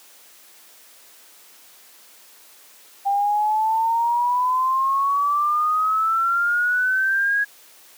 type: exponential sweep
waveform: sine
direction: up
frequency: 792 to 1661.2 Hz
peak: -17 dBFS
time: 3.05-7.45 s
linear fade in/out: 20 ms
effects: white hiss -49 dBFS RMS until 7.97 s + high-pass 300 Hz 12 dB/octave